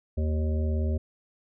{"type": "harmonic tone with a mistuned harmonic", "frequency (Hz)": 77, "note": "D#2", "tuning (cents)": -17, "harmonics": [1, 3, 5, 7, 8], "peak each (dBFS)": [-24, -34, -38, -41, -42], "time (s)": [0.17, 0.98], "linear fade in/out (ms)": 10, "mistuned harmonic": 1, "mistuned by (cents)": 41, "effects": []}